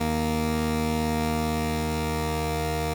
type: tone pair together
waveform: 15% pulse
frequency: 77.78 / 233.1 Hz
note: D#2 / A#3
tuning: 0 / 0 cents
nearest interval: octave + perfect fifth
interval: 1900 cents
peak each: -21 / -21 dBFS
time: 0-2.94 s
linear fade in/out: 10 ms
effects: 8-bit